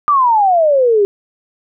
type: exponential sweep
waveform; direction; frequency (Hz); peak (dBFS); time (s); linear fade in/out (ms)
sine; down; 1209 to 392; -8; 0.08-1.05; 0
effects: none